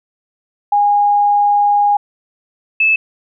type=tone pair in turn; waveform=sine; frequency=820 / 2615 Hz; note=G#5 / E7; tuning=-22 / -15 cents; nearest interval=octave + minor sixth; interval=2007 cents; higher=second; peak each=-9 dBFS; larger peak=neither; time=0.72-1.97 / 2.8-2.96 s; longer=first; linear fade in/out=5 ms; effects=none